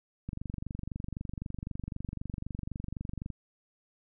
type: click train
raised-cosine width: 5 ms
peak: -24 dBFS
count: 73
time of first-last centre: 0.29-3.303 s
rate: 23.9 Hz
effects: none